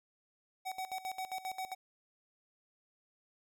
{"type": "tone with tremolo", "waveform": "square", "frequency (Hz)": 754, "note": "F#5", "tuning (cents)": 32, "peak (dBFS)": -37, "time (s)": [0.65, 1.75], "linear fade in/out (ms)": 20, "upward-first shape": "square", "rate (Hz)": 7.5, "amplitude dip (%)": 80, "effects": []}